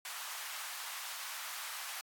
pink high-pass noise, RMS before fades -43 dBFS, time 0.05-2.01 s, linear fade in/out 2 ms, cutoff 930 Hz, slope 24 dB/octave, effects AAC 64 kbps

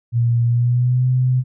sine tone with pitch glide, 118.2 to 127.42 Hz, A#2 to C3, +24 to -45 cents, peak -13 dBFS, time 0.12-1.44 s, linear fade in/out 50 ms, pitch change +131 cents, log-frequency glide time 0.46-1.07 s, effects none

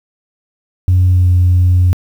sine tone with pitch glide, 91.2 to 89.84 Hz, F#2 to F2, -24 to +50 cents, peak -5 dBFS, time 0.88-1.93 s, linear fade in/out 0 ms, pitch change -26 cents, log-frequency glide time 1.1-1.26 s, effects tanh soft clip ceiling -4 dBFS + 7-bit

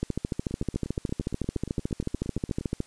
two click trains, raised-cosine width 3 ms, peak -22 / -14 dBFS, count 19 / 39, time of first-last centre 0.51-2.61 / 0.03-2.804 s, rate 8.57 / 13.7 Hz, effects white hiss -56 dBFS RMS until 2.86 s + resampled to 22050 Hz

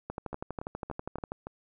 two click trains, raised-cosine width 1 ms, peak -21 / -24 dBFS, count 16 / 5, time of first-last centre 0.1-1.32 / 0.33-1.47 s, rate 12.3 / 3.51 Hz, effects none

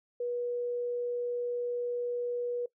sine tone, 484.5 Hz, B4, 33 cents flat, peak -30 dBFS, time 0.2-2.66 s, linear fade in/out 5 ms, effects noise-tail reverb RT60 0.1 s tail -20 dB re dry

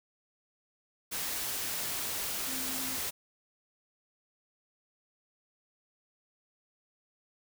sine tone in noise, 261.6 Hz, C4, in tune, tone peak -43 dBFS, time 2.47-2.97 s, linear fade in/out 20 ms, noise white, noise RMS -35 dBFS, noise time 1.11-3.11 s, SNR -11 dB, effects none

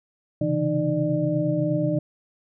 sine tone cluster, 132.1 / 140.4 / 163.4 / 305.7 / 595 Hz, C3 / C#3 / E3 / D#4 / D5, +17 / +22 / -15 / -30 / +22 cents, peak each -30 / -30 / -26 / -25 / -26 dBFS, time 0.41-1.99 s, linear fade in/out 5 ms, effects none

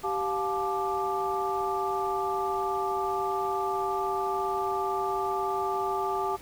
sine tone cluster, 389.4 / 709 / 863 / 1182 Hz, G4 / F5 / A5 / D6, -12 / +26 / -34 / +11 cents, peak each -31 / -34 / -31 / -32 dBFS, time 0.03-6.37 s, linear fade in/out 20 ms, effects pink hiss -49 dBFS RMS until 6.41 s

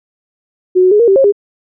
sine tone with pitch steps, 367.2 / 369.4 / 417.4 / 469.5 / 389.1 / 541 / 406.1 Hz, F#4 / F#4 / G#4 / A#4 / G4 / C#5 / G#4, -13 / -3 / +9 / +12 / -13 / -42 / -39 cents, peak -5 dBFS, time 0.75-1.324 s, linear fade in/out 20 ms, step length 82 ms, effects none

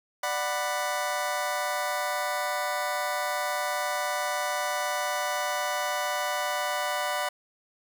25% pulse chord, B minor, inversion first, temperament just, 592.7 / 740.8 / 987.8 Hz, D5 / F#5 / B5, +16 / +2 / 0 cents, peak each -28 dBFS, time 0.23-7.29 s, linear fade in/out 5 ms, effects none

